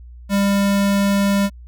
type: tone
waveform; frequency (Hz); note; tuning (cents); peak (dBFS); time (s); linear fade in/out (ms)
square; 199.4; G3; +30; -15; 0.29-1.5; 50
effects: added 60 Hz sine -36 dBFS peak until 1.67 s